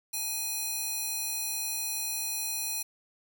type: tone with high-pass filter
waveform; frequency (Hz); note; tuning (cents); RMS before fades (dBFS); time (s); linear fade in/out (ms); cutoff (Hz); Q
square; 830.6; G#5; 0; -33; 0.13-2.83; 10; 5800; 0.55
effects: none